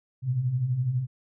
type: beating tone pair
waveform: sine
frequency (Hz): 116.54 / 128.54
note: A#2 / C3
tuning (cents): 0 / -30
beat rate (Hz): 12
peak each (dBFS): -32 / -24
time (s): 0.22-1.07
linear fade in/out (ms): 50
effects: none